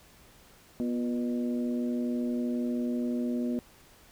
harmonic tone with a mistuned harmonic, 121.7 Hz, B2, 25 cents flat, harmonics 2 / 3 / 4 / 5, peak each -28 / -37 / -42 / -42 dBFS, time 0.8-3.59 s, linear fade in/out 0 ms, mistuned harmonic 3, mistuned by -44 cents, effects pink hiss -57 dBFS RMS until 4.11 s

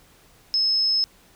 sine tone, 5190 Hz, E8, 28 cents flat, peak -18 dBFS, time 0.54-1.04 s, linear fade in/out 0 ms, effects pink hiss -55 dBFS RMS until 1.35 s

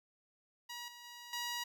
10% pulse tone with level steps, 960 Hz, B5, 49 cents flat, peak -35 / -43 / -41 / -29 dBFS, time 0.69-1.64 s, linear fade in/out 10 ms, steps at 0.88 / 1.04 / 1.33 s, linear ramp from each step 2 ms, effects none

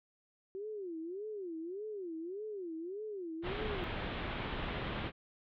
sine tone with vibrato, 372.6 Hz, F#4, 12 cents sharp, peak -39 dBFS, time 0.55-3.84 s, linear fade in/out 0 ms, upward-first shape sine, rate 1.7 Hz, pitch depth 260 cents each way
pink low-pass noise, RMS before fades -39 dBFS, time 3.42-5.12 s, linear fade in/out 50 ms, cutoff 3600 Hz, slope 48 dB/octave
effects none

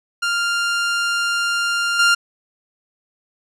sawtooth tone with level steps, 1396.9 Hz, F6, in tune, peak -14 / -8 dBFS, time 0.22-2.15 s, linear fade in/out 10 ms, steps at 1.99 s, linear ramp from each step 5 ms, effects low-pass 8000 Hz 12 dB/octave

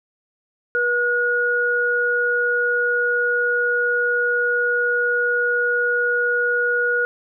sine tone pair together, 482.9 / 1447.1 Hz, B4 / F#6, -39 / -39 cents, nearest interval octave + perfect fifth, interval 1900 cents, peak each -22 / -18 dBFS, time 0.75-7.05 s, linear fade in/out 0 ms, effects none

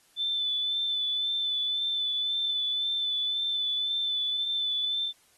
sine tone with vibrato, 3512 Hz, A7, 4 cents flat, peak -26 dBFS, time 0.16-5.13 s, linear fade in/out 50 ms, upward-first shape sine, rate 1.9 Hz, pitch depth 24 cents each way, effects white hiss -63 dBFS RMS until 5.37 s + AAC 32 kbps

